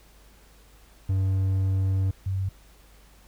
triangle / sine tone pair in turn, 95.6 / 95.6 Hz, G2 / G2, -43 / -43 cents, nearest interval unison, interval 0 cents, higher neither, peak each -19 / -24 dBFS, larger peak first, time 1.09-2.11 / 2.26-2.49 s, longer first, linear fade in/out 5 ms, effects added 50 Hz sine -53 dBFS peak until 3.27 s + pink hiss -57 dBFS RMS until 3.27 s

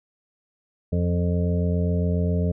harmonic tone with a mistuned harmonic, 87.31 Hz, F2, in tune, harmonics 1 / 2 / 3 / 5 / 6 / 7, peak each -22 / -24 / -34 / -31 / -37 / -34 dBFS, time 0.92-2.52 s, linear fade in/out 10 ms, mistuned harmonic 3, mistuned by +16 cents, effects none

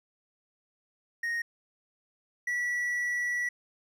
triangle tone pair in turn, 1864.7 / 1946.6 Hz, A#6 / B6, 0 / -26 cents, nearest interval minor second, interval 74 cents, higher second, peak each -27 / -26 dBFS, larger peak second, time 1.23-1.42 / 2.47-3.49 s, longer second, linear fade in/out 5 ms, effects none

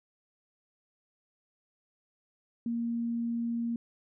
sine tone, 233.7 Hz, A#3, 5 cents sharp, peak -29 dBFS, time 2.66-3.76 s, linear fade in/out 2 ms, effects none

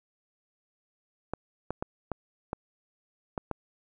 clicks, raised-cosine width 1 ms, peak -17 dBFS, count 7, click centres 1.336 / 1.706 / 1.825 / 2.117 / 2.531 / 3.378 / 3.513 s, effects none

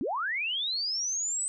sine linear sweep, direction up, 208.7 to 8190 Hz, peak -28 dBFS, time 0.01-1.48 s, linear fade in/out 0 ms, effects none

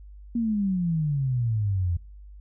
sine exponential sweep, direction down, 239.1 to 83.8 Hz, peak -22 dBFS, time 0.35-1.97 s, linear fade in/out 5 ms, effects noise-tail reverb RT60 0.5 s tail -26 dB re dry + added 50 Hz sine -42 dBFS peak until 2.4 s

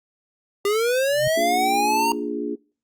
square linear sweep, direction up, 397.2 to 932.3 Hz, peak -19 dBFS, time 0.65-2.12 s, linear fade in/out 2 ms
sine tone with exponential growth, 130.81 Hz, C3, in tune, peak -23 dBFS, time 1.07-1.28 s, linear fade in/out 5 ms, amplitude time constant 45 ms
sine chord, Bb dominant seventh, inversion none, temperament equal, 233.1 / 293.7 / 349.2 / 415.3 Hz, Bb3 / D4 / F4 / Ab4, 0 / 0 / 0 / 0 cents, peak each -31 / -28 / -31 / -29 dBFS, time 1.36-2.56 s, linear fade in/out 20 ms
effects noise-tail reverb RT60 0.4 s tail -24 dB re dry + Opus 48 kbps

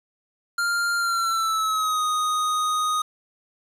square tone with pitch glide, 1396.9 to 1244.5 Hz, F6 to D#6, 0 to 0 cents, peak -22 dBFS, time 0.58-3.02 s, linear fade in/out 5 ms, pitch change -200 cents, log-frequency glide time 0.97-2.03 s, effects low-pass 12000 Hz 12 dB/octave + 8-bit

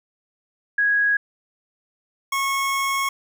sine / 25% pulse tone pair in turn, 1657 / 1094.8 Hz, G#6 / C#6, -4 / -22 cents, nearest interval perfect fifth, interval 718 cents, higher first, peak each -16 / -17 dBFS, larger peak first, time 0.78-1.17 / 2.32-3.09 s, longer second, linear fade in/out 5 ms, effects none

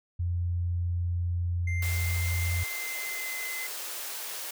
sine tone, 87.3 Hz, F2, in tune, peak -26 dBFS, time 0.19-2.64 s, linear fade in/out 10 ms
triangle tone with pitch glide, 2093 to 2051 Hz, C7 to C7, 0 to -35 cents, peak -33 dBFS, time 1.67-3.67 s, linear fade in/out 5 ms, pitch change -35 cents, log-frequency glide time 2.43-3.41 s
white high-pass noise, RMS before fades -37 dBFS, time 1.82-4.51 s, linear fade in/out 5 ms, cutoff 360 Hz, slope 24 dB/octave
effects none

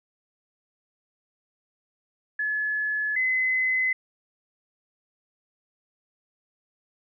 sine tone pair in turn, 1710 / 2034 Hz, A6 / C7, -50 / -50 cents, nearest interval minor third, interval 300 cents, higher second, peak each -24 / -21 dBFS, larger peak second, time 2.39-3.16 / 3.16-3.93 s, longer neither, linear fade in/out 5 ms, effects none

